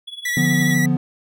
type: tone with tremolo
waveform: triangle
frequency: 3384 Hz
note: G#7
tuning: 32 cents sharp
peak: -26 dBFS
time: 0.07-0.75 s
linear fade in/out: 10 ms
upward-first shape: triangle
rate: 19 Hz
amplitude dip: 90%
type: tone with vibrato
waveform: 45% pulse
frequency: 1947 Hz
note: B6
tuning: 25 cents flat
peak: -20 dBFS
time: 0.25-0.86 s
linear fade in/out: 5 ms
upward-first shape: triangle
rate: 12 Hz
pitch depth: 27 cents each way
type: chord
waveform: triangle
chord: B diminished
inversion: first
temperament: equal with one note detuned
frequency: 146.83 / 174.61 / 247.9 Hz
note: D3 / F3 / B3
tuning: 0 / 0 / +7 cents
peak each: -18 dBFS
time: 0.37-0.97 s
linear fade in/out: 2 ms
effects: none